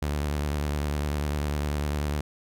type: tone with vibrato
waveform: sawtooth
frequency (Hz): 73.42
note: D2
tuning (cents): 0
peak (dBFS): -22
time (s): 0.02-2.21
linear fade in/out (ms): 5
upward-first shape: triangle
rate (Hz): 10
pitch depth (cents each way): 69
effects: none